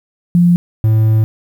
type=tone pair in turn; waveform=sine / triangle; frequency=174.4 / 109.87 Hz; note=F3 / A2; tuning=-2 / -2 cents; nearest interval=minor sixth; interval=800 cents; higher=first; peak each=-6 dBFS; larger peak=neither; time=0.35-0.56 / 0.84-1.24 s; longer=second; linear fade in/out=0 ms; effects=7-bit